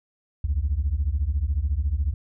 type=beating tone pair; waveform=sine; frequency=64.7 / 78.7 Hz; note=C2 / D#2; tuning=-19 / +20 cents; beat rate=14 Hz; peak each=-23 / -23 dBFS; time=0.44-2.14 s; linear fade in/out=5 ms; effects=tanh soft clip ceiling -16 dBFS